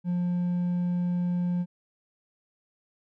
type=tone with hard clipping; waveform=triangle; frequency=176.9 Hz; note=F3; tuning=23 cents sharp; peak=-25 dBFS; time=0.04-1.66 s; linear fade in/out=50 ms; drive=5 dB; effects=none